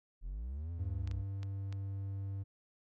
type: linear two-way sweep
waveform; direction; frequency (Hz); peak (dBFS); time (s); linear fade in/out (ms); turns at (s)
triangle; up then down; 37.27 to 86.4 to 60.1; -36; 0.21-1.25; 50; 0.72
type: tone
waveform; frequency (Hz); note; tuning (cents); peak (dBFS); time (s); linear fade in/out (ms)
triangle; 98; G2; 0; -35; 0.78-2.44; 20
type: clicks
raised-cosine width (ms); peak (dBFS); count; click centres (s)
0.2; -33; 4; 1.075 / 1.113 / 1.431 / 1.726
effects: none